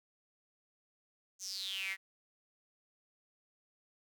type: tone with high-pass filter sweep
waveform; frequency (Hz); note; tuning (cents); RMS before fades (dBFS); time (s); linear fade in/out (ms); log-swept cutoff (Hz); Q
sawtooth; 192.5; G3; -31; -40; 1.39-1.97; 50; 6500 to 1900; 9.3
effects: none